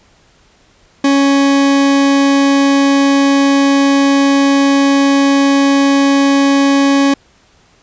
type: tone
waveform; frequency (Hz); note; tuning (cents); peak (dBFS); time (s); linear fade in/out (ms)
40% pulse; 277.5; C#4; +2; -7; 1.04-7.14; 5
effects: pink hiss -50 dBFS RMS until 7.82 s + resampled to 16000 Hz